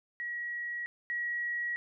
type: tone pair in turn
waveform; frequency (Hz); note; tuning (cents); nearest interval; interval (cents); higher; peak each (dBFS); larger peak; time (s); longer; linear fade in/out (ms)
sine; 1913 / 1913; A#6 / A#6; +44 / +44; unison; 0; neither; -34 / -31; second; 0.2-0.86 / 1.1-1.76; neither; 0
effects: none